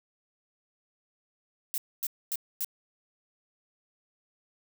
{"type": "noise bursts", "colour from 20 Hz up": "violet", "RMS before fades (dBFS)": -31, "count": 4, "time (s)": [1.74, 2.646], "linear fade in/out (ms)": 0, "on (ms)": 39, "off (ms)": 250, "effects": []}